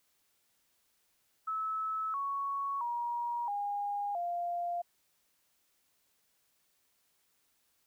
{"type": "tone with pitch steps", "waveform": "sine", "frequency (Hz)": [1300, 1112.3, 951.7, 814.2, 696.7], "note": ["E6", "C#6", "A#5", "G#5", "F5"], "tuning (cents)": [-24, 6, 36, -35, -4], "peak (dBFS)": -32, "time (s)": [1.47, 4.82], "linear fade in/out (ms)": 10, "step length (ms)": 670, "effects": ["white hiss -74 dBFS RMS until 7.86 s"]}